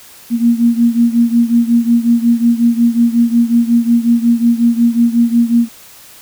sine beating tone pair, 233.1 / 238.6 Hz, A#3 / A#3, 0 / +41 cents, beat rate 5.5 Hz, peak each -10 / -13 dBFS, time 0.3-5.69 s, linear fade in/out 50 ms, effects white hiss -39 dBFS RMS until 6.21 s

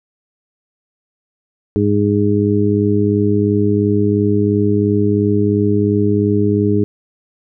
harmonic tone, 102.9 Hz, G#2, 16 cents flat, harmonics 1 / 2 / 3 / 4, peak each -17 / -17 / -17 / -17 dBFS, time 1.76-6.84 s, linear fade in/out 0 ms, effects none

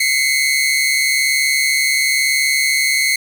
sawtooth tone pair together, 2053 / 2194 Hz, C7 / C#7, -33 / -18 cents, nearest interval minor second, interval 115 cents, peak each -13 dBFS, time 0-3.16 s, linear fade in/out 5 ms, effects none

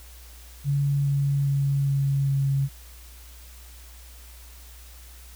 sine tone with pitch steps, 141.3 / 140.32 / 139.35 / 138.39 / 137.44 Hz, C#3 / C#3 / C#3 / C#3 / C#3, +34 / +21 / +9 / -3 / -14 cents, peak -20 dBFS, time 0.64-2.69 s, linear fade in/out 50 ms, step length 410 ms, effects added 60 Hz sine -44 dBFS peak until 5.35 s + white hiss -50 dBFS RMS until 5.35 s

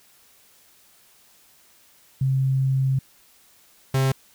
sine / 45% pulse tone pair in turn, 133.3 / 133.3 Hz, C3 / C3, +33 / +33 cents, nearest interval unison, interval 0 cents, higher neither, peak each -18 dBFS, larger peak neither, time 2.21-2.99 / 3.94-4.12 s, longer first, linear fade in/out 5 ms, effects white hiss -56 dBFS RMS until 4.34 s

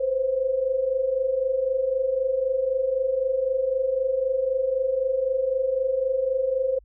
sine tone pair together, 505 / 528.9 Hz, B4 / C5, +39 / +19 cents, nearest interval minor second, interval 80 cents, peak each -27 / -22 dBFS, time 0-6.79 s, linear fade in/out 10 ms, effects added 50 Hz sine -51 dBFS peak until 6.84 s

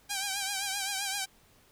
5% pulse tone with vibrato, 790 Hz, G5, 13 cents sharp, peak -19 dBFS, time 0.09-1.26 s, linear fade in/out 20 ms, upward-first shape triangle, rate 7.7 Hz, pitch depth 75 cents each way, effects pink hiss -62 dBFS RMS until 1.71 s

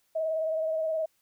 sine tone with vibrato, 637 Hz, D#5, 41 cents sharp, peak -26 dBFS, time 0.15-1.06 s, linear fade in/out 10 ms, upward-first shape sine, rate 19 Hz, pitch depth 33 cents each way, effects white hiss -71 dBFS RMS until 1.21 s

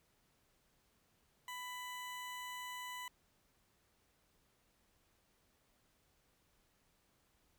20% pulse tone, 995 Hz, B5, 13 cents sharp, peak -39 dBFS, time 1.48-3.08 s, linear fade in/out 2 ms, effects pink hiss -75 dBFS RMS until 7.58 s

